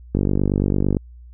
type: click train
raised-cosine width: 3 ms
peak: -6 dBFS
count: 41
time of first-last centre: 0.15-0.968 s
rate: 48.9 Hz
effects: added 60 Hz sine -39 dBFS peak until 1.33 s